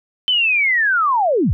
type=linear sweep; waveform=sine; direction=down; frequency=3084 to 51.9 Hz; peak=-13 dBFS; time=0.28-1.53 s; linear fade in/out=0 ms; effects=none